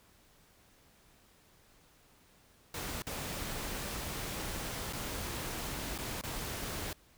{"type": "noise with dropouts", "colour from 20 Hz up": "pink", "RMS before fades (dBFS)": -39, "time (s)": [2.74, 6.93], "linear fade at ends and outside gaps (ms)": 2, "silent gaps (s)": [[3.021, 3.068], [4.927, 4.932], [5.979, 5.986], [6.213, 6.236]], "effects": ["pink hiss -64 dBFS RMS until 7.17 s"]}